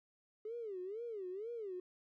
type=tone with vibrato; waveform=triangle; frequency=415.3 Hz; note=G#4; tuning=in tune; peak=-37 dBFS; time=0.45-1.8 s; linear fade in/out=5 ms; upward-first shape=sine; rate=2.1 Hz; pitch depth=240 cents each way; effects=tanh soft clip ceiling -39 dBFS